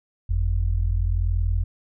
sine tone pair together, 46.4 / 87.31 Hz, F#1 / F2, +6 / 0 cents, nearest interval major seventh, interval 1094 cents, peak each -21 / -23 dBFS, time 0.29-1.64 s, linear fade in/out 10 ms, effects none

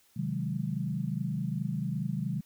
sine chord, Ab dominant seventh, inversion first, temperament equal, 130.81 / 155.56 / 185 / 207.7 Hz, C3 / Eb3 / Gb3 / Ab3, 0 / 0 / 0 / 0 cents, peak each -35 / -34 / -35 / -37 dBFS, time 0.16-2.41 s, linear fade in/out 10 ms, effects white hiss -65 dBFS RMS until 2.45 s

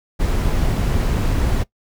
brown noise, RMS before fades -18 dBFS, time 0.19-1.64 s, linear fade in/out 20 ms, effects noise-tail reverb RT60 0.1 s tail -20 dB re dry

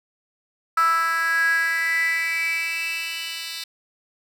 10% pulse tone with high-pass filter sweep, 329.6 Hz, E4, in tune, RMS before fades -23 dBFS, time 0.77-3.64 s, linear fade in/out 5 ms, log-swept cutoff 1300 to 3400 Hz, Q 9.1, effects none

